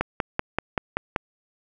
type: click train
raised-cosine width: 0.5 ms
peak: -7 dBFS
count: 7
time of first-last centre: 0.01-1.162 s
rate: 5.21 Hz
effects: none